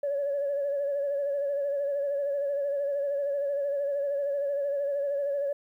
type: tone with vibrato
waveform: sine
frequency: 565 Hz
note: C#5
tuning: 33 cents sharp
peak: -25 dBFS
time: 0.03-5.53 s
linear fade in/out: 5 ms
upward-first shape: sine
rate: 13 Hz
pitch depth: 43 cents each way
effects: tanh soft clip ceiling -22 dBFS + 11-bit